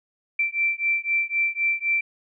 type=beating tone pair; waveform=sine; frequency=2342 / 2345.9 Hz; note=D7 / D7; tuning=-5 / -3 cents; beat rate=3.9 Hz; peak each=-24 dBFS; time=0.39-2.01 s; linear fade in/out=5 ms; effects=none